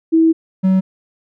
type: tone pair in turn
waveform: sine / triangle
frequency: 324.7 / 188.79 Hz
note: E4 / F#3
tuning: -26 / +35 cents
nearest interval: major sixth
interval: 939 cents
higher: first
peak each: -8 dBFS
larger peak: neither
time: 0.12-0.33 / 0.63-0.81 s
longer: first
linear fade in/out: 20 ms
effects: none